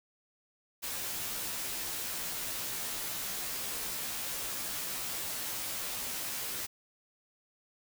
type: noise with comb filter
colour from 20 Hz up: white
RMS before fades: -37 dBFS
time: 0.82-6.67 s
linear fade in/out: 20 ms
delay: 14 ms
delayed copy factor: -0.95
effects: none